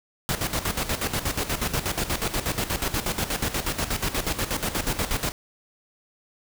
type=noise with tremolo; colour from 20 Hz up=pink; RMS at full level=-25 dBFS; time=0.29-5.32 s; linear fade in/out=0 ms; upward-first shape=square; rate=8.3 Hz; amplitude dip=70%; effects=none